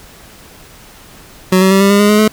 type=tone with pitch steps; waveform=25% pulse; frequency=185.9 / 189.81 / 193.79 / 197.87 / 202 / 206.3 / 210.6 / 215 Hz; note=F#3 / F#3 / G3 / G3 / G#3 / G#3 / G#3 / A3; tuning=+8 / +44 / -20 / +16 / -48 / -11 / +24 / -40 cents; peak=-3 dBFS; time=1.52-2.28 s; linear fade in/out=5 ms; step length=95 ms; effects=pink hiss -39 dBFS RMS until 2.32 s